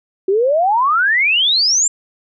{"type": "exponential sweep", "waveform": "sine", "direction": "up", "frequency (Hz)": [370, 7510], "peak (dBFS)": -11, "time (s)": [0.28, 1.88], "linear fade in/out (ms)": 5, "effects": []}